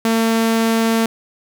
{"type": "tone", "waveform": "sawtooth", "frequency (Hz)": 226, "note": "A3", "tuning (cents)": 47, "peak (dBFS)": -10, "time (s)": [0.05, 1.06], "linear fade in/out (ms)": 2, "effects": []}